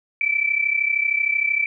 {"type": "tone pair together", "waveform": "sine", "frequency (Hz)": [2300, 2333], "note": ["D7", "D7"], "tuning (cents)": [-37, -12], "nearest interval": "unison", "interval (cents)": 25, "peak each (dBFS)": [-22, -20], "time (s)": [0.21, 1.66], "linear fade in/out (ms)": 2, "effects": []}